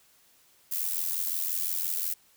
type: noise with amplitude modulation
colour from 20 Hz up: violet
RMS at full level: -27 dBFS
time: 0.71-2.14 s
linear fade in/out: 10 ms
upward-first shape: sine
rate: 85.7 Hz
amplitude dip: 75%
effects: white hiss -62 dBFS RMS until 2.36 s